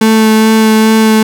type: tone with vibrato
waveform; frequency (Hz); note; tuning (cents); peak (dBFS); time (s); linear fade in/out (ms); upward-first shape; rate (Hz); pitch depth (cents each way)
35% pulse; 219.6; A3; -3; -3; 0.01-1.23; 5; sine; 2.4; 11
effects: none